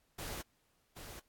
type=noise with echo; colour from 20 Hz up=pink; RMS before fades=-43 dBFS; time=0.18-0.42 s; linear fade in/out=10 ms; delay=780 ms; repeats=1; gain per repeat=-6 dB; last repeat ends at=1.2 s; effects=pink hiss -75 dBFS RMS until 1.28 s + AAC 64 kbps